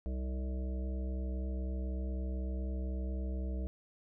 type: harmonic tone with a mistuned harmonic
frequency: 64 Hz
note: C2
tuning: 38 cents flat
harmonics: 1 / 3 / 5 / 7 / 9 / 10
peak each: -34 / -44 / -48 / -51 / -53 / -54 dBFS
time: 0.06-3.67 s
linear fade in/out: 0 ms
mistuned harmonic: 3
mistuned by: +16 cents
effects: none